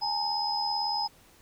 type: tone cluster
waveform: sine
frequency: 826 / 904 / 5060 Hz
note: G#5 / A5 / D#8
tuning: -10 / +47 / +28 cents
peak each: -31 / -33 / -30 dBFS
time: 0.01-1.08 s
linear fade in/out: 20 ms
effects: pink hiss -58 dBFS RMS until 1.41 s